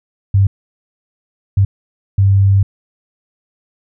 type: tone bursts at uneven times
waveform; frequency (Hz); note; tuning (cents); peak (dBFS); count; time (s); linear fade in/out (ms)
sine; 98.2; G2; +4; -7; 3; 0.34-0.47 / 1.57-1.65 / 2.18-2.63; 5
effects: none